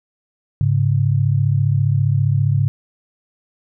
sine tone pair together, 104.4 / 139.36 Hz, G#2 / C#3, +10 / +10 cents, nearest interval perfect fourth, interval 500 cents, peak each -16 dBFS, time 0.61-2.68 s, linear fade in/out 0 ms, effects none

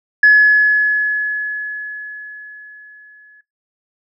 sine tone with exponential decay, 1700 Hz, G#6, 40 cents sharp, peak -3 dBFS, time 0.23-3.41 s, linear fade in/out 5 ms, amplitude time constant 690 ms, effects noise-tail reverb RT60 0.2 s tail -22 dB re dry + tanh soft clip ceiling -1 dBFS

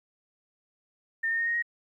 sine tone with pitch steps, 1814 / 1830.8 / 1847.8 / 1865 / 1882.3 Hz, A#6 / A#6 / A#6 / A#6 / A#6, -48 / -32 / -16 / 0 / +16 cents, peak -25 dBFS, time 1.23-1.625 s, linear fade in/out 10 ms, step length 79 ms, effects 11-bit

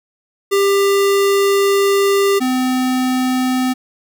square tone pair in turn, 397.2 / 255.8 Hz, G4 / C4, +23 / -39 cents, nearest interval minor sixth, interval 762 cents, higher first, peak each -12 / -15 dBFS, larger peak first, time 0.51-2.4 / 2.4-3.74 s, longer first, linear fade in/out 20 ms, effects none

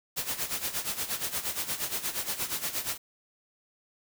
white noise with tremolo, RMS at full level -30 dBFS, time 0.16-2.98 s, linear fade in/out 20 ms, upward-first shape sine, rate 8.5 Hz, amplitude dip 75%, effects none

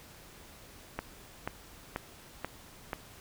click train, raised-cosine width 0.5 ms, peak -18 dBFS, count 5, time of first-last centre 0.99-2.932 s, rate 2.06 Hz, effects pink hiss -53 dBFS RMS until 3.2 s

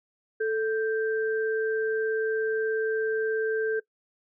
sine tone pair together, 440 / 1570.8 Hz, A4 / G6, 0 / +3 cents, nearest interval octave + minor seventh, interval 2203 cents, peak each -24 / -32 dBFS, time 0.4-3.8 s, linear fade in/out 10 ms, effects noise-tail reverb RT60 0.1 s tail -21 dB re dry

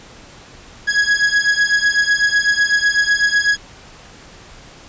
45% pulse beating tone pair, 1661.2 / 1669.2 Hz, G#6 / G#6, 0 / +8 cents, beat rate 8 Hz, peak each -16 dBFS, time 0.87-3.57 s, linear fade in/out 20 ms, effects pink hiss -41 dBFS RMS until 4.88 s + resampled to 16000 Hz

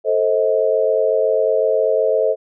sine chord, A diminished, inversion none, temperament just, 440 / 528 / 633.6 Hz, A4 / C5 / Eb5, 0 / +16 / +31 cents, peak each -18 dBFS, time 0.04-2.36 s, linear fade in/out 50 ms, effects none

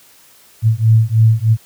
sine beating tone pair, 110 / 113.2 Hz, A2 / A2, 0 / +50 cents, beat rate 3.2 Hz, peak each -11 dBFS, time 0.62-1.57 s, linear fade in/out 50 ms, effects white hiss -47 dBFS RMS until 1.65 s + high-pass 60 Hz 12 dB/octave

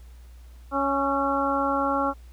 harmonic tone with a mistuned harmonic, 277.2 Hz, C#4, in tune, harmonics 1 / 2 / 3 / 4 / 5, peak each -28 / -28 / -28 / -28 / -28 dBFS, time 0.71-2.14 s, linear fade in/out 50 ms, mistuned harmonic 5, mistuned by -31 cents, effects added 60 Hz sine -43 dBFS peak until 2.32 s + pink hiss -60 dBFS RMS until 2.32 s

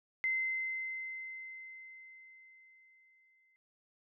sine tone with exponential decay, 2067 Hz, C7, 22 cents flat, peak -29 dBFS, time 0.24-3.56 s, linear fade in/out 0 ms, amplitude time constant 720 ms, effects none

